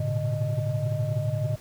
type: tone cluster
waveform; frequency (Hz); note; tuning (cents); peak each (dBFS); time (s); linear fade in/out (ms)
sine; 107.1 / 118.9 / 125.8 / 142.9 / 617; A2 / A#2 / B2 / D3 / D#5; -46 / +35 / +32 / -47 / -15; -28 / -29 / -35 / -28 / -32; 0-1.56; 5
effects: tanh soft clip ceiling -17 dBFS + pink hiss -50 dBFS RMS until 1.6 s